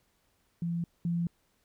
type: tone pair in turn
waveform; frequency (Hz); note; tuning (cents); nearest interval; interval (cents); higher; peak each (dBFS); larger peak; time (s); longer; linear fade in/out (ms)
sine; 170 / 170.81; F3 / F3; -46 / -38; unison; 8; second; -29 / -27; second; 0.62-0.84 / 1.05-1.27; neither; 2
effects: pink hiss -72 dBFS RMS until 1.64 s